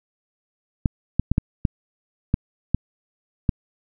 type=clicks; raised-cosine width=5 ms; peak=-5 dBFS; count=8; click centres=0.858 / 1.196 / 1.316 / 1.381 / 1.652 / 2.341 / 2.746 / 3.492 s; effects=none